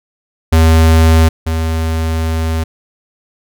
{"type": "tone pair in turn", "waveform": "square", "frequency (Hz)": [80.8, 80.8], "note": ["E2", "E2"], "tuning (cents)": [-34, -34], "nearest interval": "unison", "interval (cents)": 0, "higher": "neither", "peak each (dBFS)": [-6, -14], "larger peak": "first", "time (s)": [[0.52, 1.29], [1.46, 2.64]], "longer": "second", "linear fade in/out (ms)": 10, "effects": []}